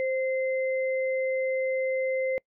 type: tone pair together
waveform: sine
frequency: 523.3 / 2070 Hz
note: C5 / C7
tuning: 0 / -19 cents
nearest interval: 2 octaves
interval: 2381 cents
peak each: -25 / -34 dBFS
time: 0-2.38 s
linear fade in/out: 0 ms
effects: noise-tail reverb RT60 0.1 s tail -26 dB re dry